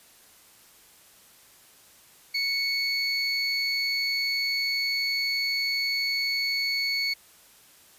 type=tone pair together; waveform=triangle; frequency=2217 / 4434 Hz; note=C#7 / C#8; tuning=0 / 0 cents; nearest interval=octave; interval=1200 cents; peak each=-26 / -26 dBFS; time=2.34-7.14 s; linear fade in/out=10 ms; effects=white hiss -55 dBFS RMS until 7.98 s + resampled to 32000 Hz